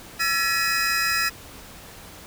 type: tone cluster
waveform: square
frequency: 1340 / 1702 / 1911 / 2525 / 5040 Hz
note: E6 / G#6 / A#6 / D#7 / D#8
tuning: +28 / +42 / +43 / +25 / +21 cents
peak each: -28 dBFS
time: 0.19-1.3 s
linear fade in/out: 20 ms
effects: pink hiss -43 dBFS RMS until 2.26 s

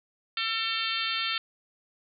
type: harmonic tone with a mistuned harmonic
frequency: 449.4 Hz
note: A4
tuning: 37 cents sharp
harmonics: 3 / 4 / 5 / 6 / 7 / 8 / 9 / 10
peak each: -34 / -38 / -37 / -34 / -34 / -34 / -39 / -38 dBFS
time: 0.37-1.38 s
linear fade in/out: 2 ms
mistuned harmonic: 9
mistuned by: +38 cents
effects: none

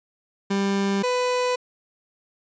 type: tone pair in turn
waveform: 30% pulse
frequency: 197.7 / 498.2 Hz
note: G3 / B4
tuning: +15 / +15 cents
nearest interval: octave + major third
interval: 1600 cents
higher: second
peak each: -18 dBFS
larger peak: neither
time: 0.5-1.03 / 1.03-1.56 s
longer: neither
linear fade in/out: 10 ms
effects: resampled to 16000 Hz

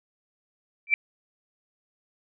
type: tone with exponential growth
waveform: sine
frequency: 2337 Hz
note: D7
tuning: 9 cents flat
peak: -12 dBFS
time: 0.87-0.94 s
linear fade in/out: 1 ms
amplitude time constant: 15 ms
effects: none

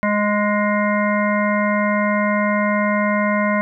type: harmonic tone with a mistuned harmonic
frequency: 207.7 Hz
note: G#3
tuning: in tune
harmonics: 1 / 3 / 5 / 7 / 9 / 10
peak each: -19 / -21 / -23 / -27 / -27 / -26 dBFS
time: 0.03-3.61 s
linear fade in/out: 0 ms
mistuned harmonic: 10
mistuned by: +26 cents
effects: none

